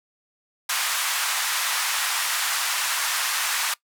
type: band-pass noise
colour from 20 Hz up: pink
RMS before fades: -25 dBFS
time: 0.69-3.74 s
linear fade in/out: 5 ms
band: 1000 to 14000 Hz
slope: 24 dB/octave
effects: noise-tail reverb RT60 0.1 s tail -21 dB re dry